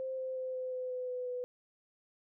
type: tone with pitch steps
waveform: sine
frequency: 523.3 / 519.4 / 515.5 / 511.6 / 507.8 / 504 / 500.2 / 496.5 Hz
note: C5 / C5 / C5 / C5 / B4 / B4 / B4 / B4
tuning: 0 / -13 / -26 / -39 / +48 / +35 / +22 / +9 cents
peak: -35 dBFS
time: 0-1.44 s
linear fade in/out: 0 ms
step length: 180 ms
effects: none